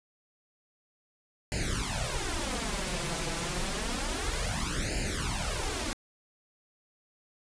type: noise with flanger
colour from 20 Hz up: pink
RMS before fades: -32 dBFS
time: 1.52-5.93 s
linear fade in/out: 0 ms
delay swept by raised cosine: 0.42 to 6.02 ms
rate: 0.29 Hz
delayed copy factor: +0.95
effects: resampled to 22050 Hz